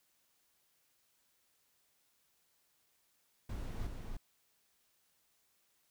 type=noise with echo; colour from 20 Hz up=brown; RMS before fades=-40 dBFS; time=3.49-3.87 s; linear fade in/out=5 ms; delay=300 ms; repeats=1; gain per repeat=-3 dB; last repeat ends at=4.17 s; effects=white hiss -75 dBFS RMS until 5.9 s